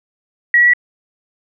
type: tone with pitch steps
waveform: sine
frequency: 1917 / 1931.4 / 1946 Hz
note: A#6 / B6 / B6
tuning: +48 / -39 / -26 cents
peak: -7 dBFS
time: 0.54-0.735 s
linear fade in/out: 2 ms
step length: 65 ms
effects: none